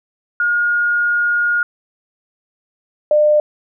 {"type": "tone pair in turn", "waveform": "sine", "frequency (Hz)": [1429, 600.8], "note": ["F6", "D5"], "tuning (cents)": [39, 39], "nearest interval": "octave + minor third", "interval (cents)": 1500, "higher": "first", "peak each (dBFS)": [-13, -9], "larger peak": "second", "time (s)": [[0.4, 1.63], [3.11, 3.4]], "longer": "first", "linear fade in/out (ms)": 2, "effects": []}